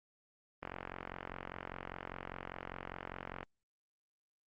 click train, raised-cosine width 0.5 ms, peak -26 dBFS, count 127, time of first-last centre 0.63-3.43 s, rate 45 Hz, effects Opus 24 kbps

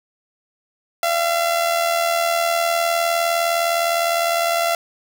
sawtooth tone with amplitude modulation, 680 Hz, F5, 46 cents flat, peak -11 dBFS, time 1.03-4.75 s, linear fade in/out 2 ms, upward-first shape sine, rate 79.7 Hz, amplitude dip 50%, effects none

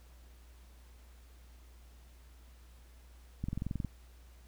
click train, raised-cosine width 5 ms, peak -23 dBFS, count 10, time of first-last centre 3.44-3.847 s, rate 22.1 Hz, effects added 60 Hz sine -54 dBFS peak until 4.47 s + pink hiss -65 dBFS RMS until 4.47 s

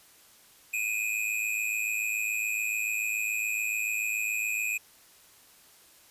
square tone pair together, 2452 / 2559 Hz, D#7 / D#7, -26 / +48 cents, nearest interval minor second, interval 74 cents, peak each -31 / -32 dBFS, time 0.73-4.78 s, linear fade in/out 10 ms, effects white hiss -57 dBFS RMS until 6.1 s + resampled to 32000 Hz

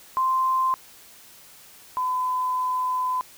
sine tone pair in turn, 1042 / 1011.8 Hz, C6 / B5, -7 / +42 cents, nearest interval minor second, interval 51 cents, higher first, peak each -19 / -22 dBFS, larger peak first, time 0.17-0.74 / 1.97-3.21 s, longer second, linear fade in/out 0 ms, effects white hiss -49 dBFS RMS until 3.37 s

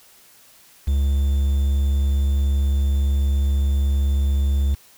triangle tone with quantisation, 69.3 Hz, C#2, in tune, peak -14 dBFS, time 0.87-4.75 s, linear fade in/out 10 ms, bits 7, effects white hiss -51 dBFS RMS until 4.97 s

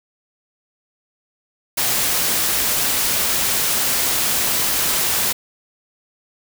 white noise, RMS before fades -19 dBFS, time 1.77-5.33 s, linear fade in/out 10 ms, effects none

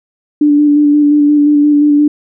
sine tone with vibrato, 293.7 Hz, D4, in tune, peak -5 dBFS, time 0.41-2.08 s, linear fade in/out 5 ms, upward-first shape square, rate 5.7 Hz, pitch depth 16 cents each way, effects none

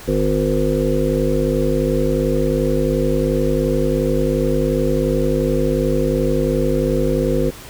harmonic tone, 51.4 Hz, G#1, 17 cents flat, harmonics 1 / 3 / 5 / 7 / 9 / 10, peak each -22 / -22 / -22 / -22 / -22 / -22 dBFS, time 0.07-7.51 s, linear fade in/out 20 ms, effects pink hiss -37 dBFS RMS until 7.69 s

